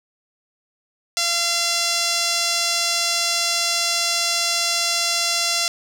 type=tone with band-pass filter; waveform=sawtooth; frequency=685 Hz; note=F5; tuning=34 cents flat; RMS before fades=-21 dBFS; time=1.17-5.68 s; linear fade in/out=0 ms; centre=5500 Hz; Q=1.6; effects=none